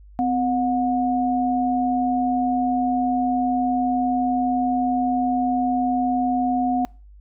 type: tone pair together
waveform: sine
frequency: 255.9 / 724.5 Hz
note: C4 / F#5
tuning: -38 / -37 cents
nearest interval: octave + tritone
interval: 1801 cents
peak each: -21 dBFS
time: 0.19-6.85 s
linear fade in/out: 0 ms
effects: noise-tail reverb RT60 0.4 s tail -26 dB re dry + added 50 Hz sine -43 dBFS peak until 7.2 s